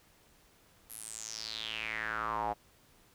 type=tone with band-pass filter sweep; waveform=square; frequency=55.3 Hz; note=A1; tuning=9 cents sharp; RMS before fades=-38 dBFS; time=0.89-2.54 s; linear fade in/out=20 ms; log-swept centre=12000 to 750 Hz; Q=5.8; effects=pink hiss -64 dBFS RMS until 3.14 s